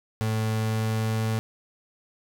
35% pulse tone with pitch glide, 110 to 110.83 Hz, A2 to A2, 0 to +13 cents, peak -22 dBFS, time 0.21-1.39 s, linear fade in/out 0 ms, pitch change +13 cents, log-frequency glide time 0.5-1.27 s, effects none

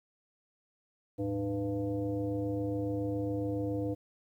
sine tone with frequency modulation, 303.1 Hz, D#4, 45 cents flat, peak -30 dBFS, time 1.18-3.95 s, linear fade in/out 20 ms, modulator 193 Hz, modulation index 1.2, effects 11-bit

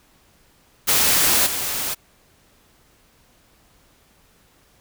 white noise with level steps, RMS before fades -17 / -25 dBFS, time 0.87-1.95 s, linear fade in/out 20 ms, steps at 1.46 s, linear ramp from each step 10 ms, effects pink hiss -57 dBFS RMS until 4.8 s

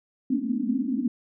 pink band-pass noise, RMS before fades -26 dBFS, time 0.3-1.08 s, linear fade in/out 5 ms, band 220 to 280 Hz, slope 96 dB/octave, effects none

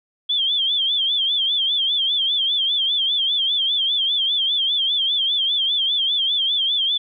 sine tone with vibrato, 3322 Hz, G#7, in tune, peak -17 dBFS, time 0.29-6.98 s, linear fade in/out 10 ms, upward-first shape sine, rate 5 Hz, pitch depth 110 cents each way, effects none

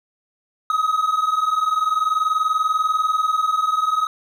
triangle tone pair together, 1252 / 1272.4 Hz, D#6 / D#6, +10 / +38 cents, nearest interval unison, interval 28 cents, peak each -20 / -17 dBFS, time 0.7-4.07 s, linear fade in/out 2 ms, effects none

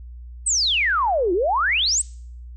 sine exponential two-way sweep, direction down then up, 8580 to 335.9 to 8580 Hz, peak -17 dBFS, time 0.46-2.02 s, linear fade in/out 10 ms, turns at 1.33 s, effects noise-tail reverb RT60 0.6 s tail -25 dB re dry + added 60 Hz sine -35 dBFS peak until 2.56 s

